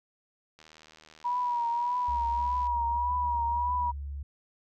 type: click train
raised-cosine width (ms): 0.2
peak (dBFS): -35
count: 164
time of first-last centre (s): 0.59-2.669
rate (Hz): 78.4
type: tone with vibrato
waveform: sine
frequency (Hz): 962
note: B5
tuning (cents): -46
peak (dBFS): -26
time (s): 1.24-3.92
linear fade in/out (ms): 20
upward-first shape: triangle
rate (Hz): 1.7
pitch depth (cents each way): 56
type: tone with pitch glide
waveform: sine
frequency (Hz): 64.6 to 70.45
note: C2 to C#2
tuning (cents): -21 to +29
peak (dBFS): -34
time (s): 2.08-4.23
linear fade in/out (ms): 5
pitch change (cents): +150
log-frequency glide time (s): 2.55-3.17
effects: none